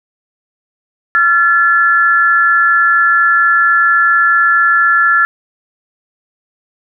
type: tone pair together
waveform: sine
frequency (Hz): 1368.3 / 1724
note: F6 / A6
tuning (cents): -36 / -36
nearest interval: major third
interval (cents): 400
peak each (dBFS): -10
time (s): 1.15-5.25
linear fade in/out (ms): 0
effects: none